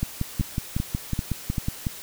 two click trains, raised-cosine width 5 ms, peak -12 / -12 dBFS, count 11 / 4, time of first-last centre 0.03-1.868 / 0.41-1.582 s, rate 5.44 / 2.56 Hz, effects white hiss -40 dBFS RMS until 2.02 s

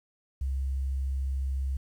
sine tone, 67 Hz, C2, 42 cents sharp, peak -27 dBFS, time 0.41-1.77 s, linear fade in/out 5 ms, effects 10-bit

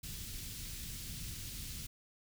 pink band-stop noise, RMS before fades -44 dBFS, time 0.03-1.87 s, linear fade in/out 10 ms, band 160 to 3400 Hz, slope 12 dB/octave, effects none

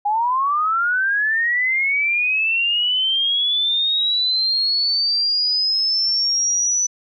sine linear sweep, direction up, 807 to 5990 Hz, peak -16 dBFS, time 0.05-6.87 s, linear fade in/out 10 ms, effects none

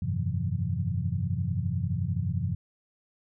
sine tone cluster, 89.5 / 101 / 129 / 162.5 / 177.8 Hz, F2 / G#2 / C3 / E3 / F3, +43 / -48 / -24 / -24 / +31 cents, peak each -32 / -31 / -32 / -34 / -36 dBFS, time 0.02-2.55 s, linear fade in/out 5 ms, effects none

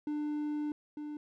triangle tone pair in turn, 298.1 / 298.1 Hz, D4 / D4, +26 / +26 cents, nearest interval unison, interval 0 cents, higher neither, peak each -30 / -36 dBFS, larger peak first, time 0.07-0.72 / 0.97-1.17 s, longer first, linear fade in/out 2 ms, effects none

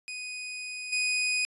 sawtooth tone with level steps, 2489 Hz, D#7, in tune, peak -32 / -22 dBFS, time 0.08-1.45 s, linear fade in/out 0 ms, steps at 0.92 s, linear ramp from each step 10 ms, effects resampled to 24000 Hz

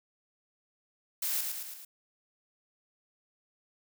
blue noise with echo, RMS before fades -32 dBFS, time 1.22-1.41 s, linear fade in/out 5 ms, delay 110 ms, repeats 4, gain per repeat -4 dB, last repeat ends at 1.85 s, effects none

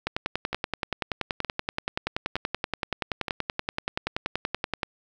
two click trains, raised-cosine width 0.3 ms, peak -10 / -14 dBFS, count 51 / 4, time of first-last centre 0.07-4.832 / 0.53-3.282 s, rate 10.5 / 1.09 Hz, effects 8-bit

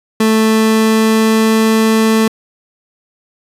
30% pulse tone with pitch glide, 220 to 221.3 Hz, A3 to A3, 0 to +10 cents, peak -6 dBFS, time 0.2-2.28 s, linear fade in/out 5 ms, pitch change +10 cents, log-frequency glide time 0.42-1.64 s, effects resampled to 32000 Hz

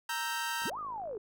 sawtooth chord, E diminished, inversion second, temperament equal, 932.3 / 1318.5 / 1568 Hz, Bb5 / E6 / G6, 0 / 0 / 0 cents, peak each -32 / -37 / -33 dBFS, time 0.09-0.7 s, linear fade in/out 5 ms
click train, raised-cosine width 1 ms, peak -39 dBFS, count 30, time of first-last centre 0.62-1.169 s, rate 52.8 Hz
sine linear two-way sweep, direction up then down, 130 to 1277 to 383.6 Hz, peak -36 dBFS, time 0.65-1.18 s, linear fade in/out 5 ms, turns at 0.79 s
effects none

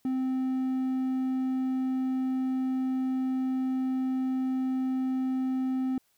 triangle tone with hard clipping, 260 Hz, C4, 11 cents flat, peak -27 dBFS, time 0.05-5.98 s, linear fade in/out 2 ms, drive 6 dB, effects white hiss -70 dBFS RMS until 6.17 s

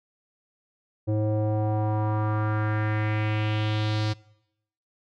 square tone with low-pass filter sweep, 107.2 Hz, A2, 45 cents flat, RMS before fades -25 dBFS, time 1.07-4.14 s, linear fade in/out 20 ms, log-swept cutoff 460 to 4700 Hz, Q 2.7, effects noise-tail reverb RT60 0.8 s tail -22 dB re dry

